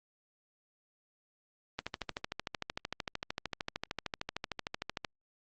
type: click train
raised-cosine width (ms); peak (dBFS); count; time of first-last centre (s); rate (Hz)
0.2; -17; 44; 1.79-5.048; 13.2
effects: low-pass 5000 Hz 12 dB/octave + Opus 32 kbps